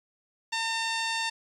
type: tone with low-pass filter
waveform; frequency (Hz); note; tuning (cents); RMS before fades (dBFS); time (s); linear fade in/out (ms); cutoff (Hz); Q
15% pulse; 906; A#5; -50; -30; 0.52-1.3; 10; 6100; 5
effects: 10-bit